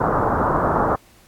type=low-pass noise; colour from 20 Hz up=white; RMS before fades=-19 dBFS; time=0-0.96 s; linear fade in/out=10 ms; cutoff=1300 Hz; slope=48 dB/octave; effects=pink hiss -53 dBFS RMS until 1.27 s + AAC 64 kbps